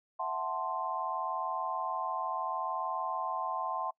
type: chord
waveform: sine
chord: F# half-diminished seventh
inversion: third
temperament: equal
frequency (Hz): 659.3 / 740 / 880 / 1046.5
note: E5 / F#5 / A5 / C6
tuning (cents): 0 / 0 / 0 / 0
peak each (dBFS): -40 / -38 / -38 / -35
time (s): 0.19-3.91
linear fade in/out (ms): 10
effects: noise-tail reverb RT60 0.1 s tail -25 dB re dry